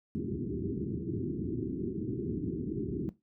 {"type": "low-pass noise", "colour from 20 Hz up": "white", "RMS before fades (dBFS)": -34, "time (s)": [0.15, 3.09], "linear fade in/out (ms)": 0, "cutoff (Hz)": 400, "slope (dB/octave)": 96, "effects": ["noise-tail reverb RT60 0.2 s tail -17 dB re dry", "high-pass 80 Hz 12 dB/octave"]}